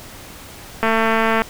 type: click train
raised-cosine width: 0.5 ms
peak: -3 dBFS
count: 133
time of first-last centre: 0.83-1.419 s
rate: 224 Hz
effects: pink hiss -38 dBFS RMS until 1.49 s